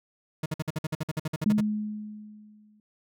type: tone bursts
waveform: 40% pulse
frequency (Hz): 155.9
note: D#3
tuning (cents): +4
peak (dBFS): -26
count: 15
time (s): 0.43-1.607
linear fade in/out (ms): 5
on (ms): 29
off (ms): 53
type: tone with exponential decay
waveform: sine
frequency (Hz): 211.6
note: G#3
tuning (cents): +33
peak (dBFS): -18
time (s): 1.46-2.8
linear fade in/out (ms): 2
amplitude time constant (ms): 290
effects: none